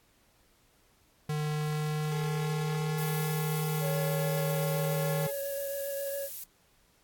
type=tone with pitch glide; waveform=square; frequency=151.2 to 154.64 Hz; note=D#3 to D#3; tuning=-49 to -10 cents; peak=-30 dBFS; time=1.29-5.27 s; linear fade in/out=5 ms; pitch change=+39 cents; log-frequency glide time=1.46-2.95 s
type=tone; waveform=30% pulse; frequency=425.5 Hz; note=G#4; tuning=42 cents sharp; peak=-37 dBFS; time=2.11-5.31 s; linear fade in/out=10 ms
type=noise; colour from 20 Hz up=violet; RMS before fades=-39 dBFS; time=2.98-6.44 s; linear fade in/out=5 ms
type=tone with vibrato; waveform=triangle; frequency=558 Hz; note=C#5; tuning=11 cents sharp; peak=-31 dBFS; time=3.8-6.29 s; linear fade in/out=50 ms; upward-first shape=sine; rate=7.3 Hz; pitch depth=13 cents each way
effects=pink hiss -66 dBFS RMS until 7.03 s + AAC 64 kbps